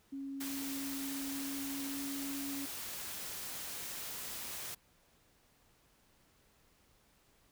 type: tone with pitch glide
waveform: sine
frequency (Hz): 274.3 to 278.1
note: C#4 to C#4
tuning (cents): -18 to +6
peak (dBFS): -39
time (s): 0.12-2.66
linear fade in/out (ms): 10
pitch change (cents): +24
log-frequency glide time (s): 1-2.31
type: noise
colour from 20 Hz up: white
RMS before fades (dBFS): -43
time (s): 0.4-4.75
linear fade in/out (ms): 10
effects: pink hiss -69 dBFS RMS until 7.51 s